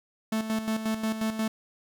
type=tone with tremolo; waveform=45% pulse; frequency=220 Hz; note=A3; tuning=in tune; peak=-25 dBFS; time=0.32-1.48 s; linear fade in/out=5 ms; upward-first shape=square; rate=5.6 Hz; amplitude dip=60%; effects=none